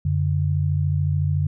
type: tone pair together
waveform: sine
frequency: 91.3 / 145.13 Hz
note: F#2 / D3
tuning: -23 / -20 cents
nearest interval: minor sixth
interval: 803 cents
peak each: -21 / -21 dBFS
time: 0.05-1.47 s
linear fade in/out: 5 ms
effects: none